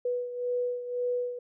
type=beating tone pair; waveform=sine; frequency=490.9 / 492.8 Hz; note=B4 / B4; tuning=-10 / -4 cents; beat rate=1.9 Hz; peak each=-29 / -35 dBFS; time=0.05-1.39 s; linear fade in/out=5 ms; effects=none